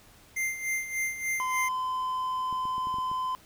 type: tone with tremolo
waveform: square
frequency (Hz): 2093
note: C7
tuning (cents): 0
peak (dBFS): -27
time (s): 0.36-1.69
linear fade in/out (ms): 10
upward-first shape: sine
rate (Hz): 3.4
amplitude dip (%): 70
type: tone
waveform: triangle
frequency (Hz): 1023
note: C6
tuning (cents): -39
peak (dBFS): -26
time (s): 1.4-3.35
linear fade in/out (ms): 0
type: clicks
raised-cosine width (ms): 3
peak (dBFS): -32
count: 7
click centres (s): 2.527 / 2.654 / 2.781 / 2.871 / 2.942 / 2.985 / 3.115
effects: pink hiss -56 dBFS RMS until 3.45 s